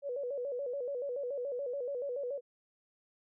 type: tone with vibrato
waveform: sine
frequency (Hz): 526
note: C5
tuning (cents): +9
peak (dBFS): -34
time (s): 0.02-2.41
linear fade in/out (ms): 50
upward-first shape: square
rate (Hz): 7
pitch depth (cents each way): 120
effects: none